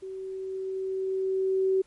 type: tone with level ramp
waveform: sine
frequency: 380.8 Hz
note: F#4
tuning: 50 cents sharp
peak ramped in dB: -35 to -20 dBFS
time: 0.02-1.82 s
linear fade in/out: 10 ms
effects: pink hiss -63 dBFS RMS until 1.86 s + MP3 48 kbps